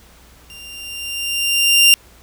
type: tone with level ramp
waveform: sawtooth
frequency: 2786 Hz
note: F7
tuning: 5 cents flat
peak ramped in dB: -33 to -3 dBFS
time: 0.5-1.94 s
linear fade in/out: 0 ms
effects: added 60 Hz sine -48 dBFS peak until 2.22 s + pink hiss -48 dBFS RMS until 2.22 s